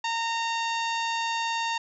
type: harmonic tone with a mistuned harmonic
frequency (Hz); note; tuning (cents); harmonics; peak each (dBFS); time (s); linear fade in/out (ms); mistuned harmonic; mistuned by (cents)
919; A#5; -25; 1 / 2 / 3 / 4 / 5 / 6 / 7 / 8; -28 / -34 / -34 / -36 / -39 / -45 / -44 / -47; 0.04-1.78; 5; 8; -38
effects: none